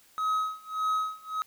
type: tone with tremolo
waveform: triangle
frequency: 1272 Hz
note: D#6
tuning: 38 cents sharp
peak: -22 dBFS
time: 0.18-1.42 s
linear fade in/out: 0 ms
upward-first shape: sine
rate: 1.7 Hz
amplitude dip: 95%
effects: white hiss -60 dBFS RMS until 1.46 s